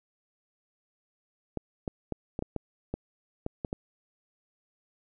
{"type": "clicks", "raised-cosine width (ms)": 2, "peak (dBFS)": -18, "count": 10, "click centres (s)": [1.573, 1.878, 2.123, 2.391, 2.424, 2.563, 2.94, 3.464, 3.648, 3.729], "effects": []}